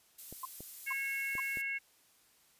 violet noise, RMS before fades -45 dBFS, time 0.18-1.62 s, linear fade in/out 10 ms
clicks, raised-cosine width 2 ms, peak -34 dBFS, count 4, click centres 0.326 / 0.606 / 1.353 / 1.572 s
sine tone bursts, 1046.5 Hz, C6, in tune, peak -36 dBFS, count 3, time 0.43-1.402 s, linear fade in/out 5 ms, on 24 ms, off 450 ms
harmonic tone, 547 Hz, C#5, 23 cents flat, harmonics 3 / 4 / 5, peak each -42 / -35 / -44 dBFS, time 0.86-1.79 s, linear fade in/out 20 ms
effects white hiss -67 dBFS RMS until 2.59 s + resampled to 32000 Hz

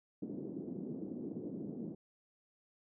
pink band-pass noise, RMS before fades -43 dBFS, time 0.22-1.95 s, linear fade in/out 5 ms, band 190 to 360 Hz, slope 24 dB/octave, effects none

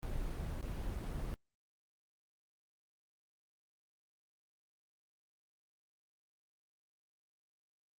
brown noise with dropouts, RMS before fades -39 dBFS, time 0.03-1.34 s, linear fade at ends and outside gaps 0 ms, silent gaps 0.611-0.628 s, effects Opus 24 kbps

